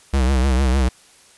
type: tone with vibrato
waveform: square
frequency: 65.41 Hz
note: C2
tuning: in tune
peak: -15 dBFS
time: 0.13-0.89 s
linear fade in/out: 10 ms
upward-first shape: triangle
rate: 6.6 Hz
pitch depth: 110 cents each way
effects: white hiss -50 dBFS RMS until 1.37 s + resampled to 24000 Hz